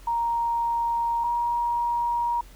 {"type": "tone pair in turn", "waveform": "sine", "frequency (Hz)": [935, 948.1], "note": ["A#5", "A#5"], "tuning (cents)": [5, 29], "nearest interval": "unison", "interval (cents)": 24, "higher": "second", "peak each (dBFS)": -22, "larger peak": "neither", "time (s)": [[0.07, 1.24], [1.24, 2.41]], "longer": "neither", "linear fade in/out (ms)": 5, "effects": ["added 44 Hz sine -45 dBFS peak until 2.55 s", "pink hiss -53 dBFS RMS until 2.55 s"]}